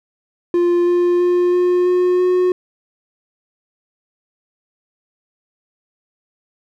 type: tone with pitch steps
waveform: triangle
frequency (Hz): 349.2 / 352 / 354.9 / 357.8 / 360.7 / 363.6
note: F4 / F4 / F4 / F4 / F#4 / F#4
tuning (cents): 0 / +14 / +28 / +42 / -44 / -30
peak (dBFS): -10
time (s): 0.54-2.52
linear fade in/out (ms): 2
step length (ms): 330
effects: none